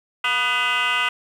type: tone with frequency modulation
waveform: sine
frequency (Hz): 2012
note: B6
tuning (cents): +32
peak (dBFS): -16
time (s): 0.24-1.09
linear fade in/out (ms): 5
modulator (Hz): 259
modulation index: 3.9
effects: tanh soft clip ceiling -16 dBFS + 8-bit